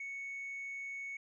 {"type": "tone", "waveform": "sine", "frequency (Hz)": 2217, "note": "C#7", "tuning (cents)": 0, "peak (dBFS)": -38, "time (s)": [0, 1.17], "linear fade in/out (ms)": 5, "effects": ["tanh soft clip ceiling -38 dBFS"]}